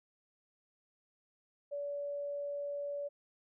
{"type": "tone", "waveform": "sine", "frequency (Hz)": 573, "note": "D5", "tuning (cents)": -43, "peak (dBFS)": -36, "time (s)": [1.71, 3.09], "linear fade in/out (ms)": 20, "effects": []}